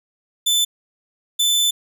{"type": "tone bursts at uneven times", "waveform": "sawtooth", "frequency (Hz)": 3520, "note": "A7", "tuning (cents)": 0, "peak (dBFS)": -12, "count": 2, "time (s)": [[0.46, 0.65], [1.39, 1.71]], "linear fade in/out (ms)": 10, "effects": []}